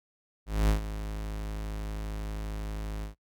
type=tone with ADSR envelope; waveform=45% pulse; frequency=52.5 Hz; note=G#1; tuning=19 cents sharp; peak=-20 dBFS; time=0.46-3.15 s; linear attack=230 ms; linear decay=110 ms; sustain=-13 dB; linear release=120 ms; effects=noise-tail reverb RT60 0.1 s tail -22 dB re dry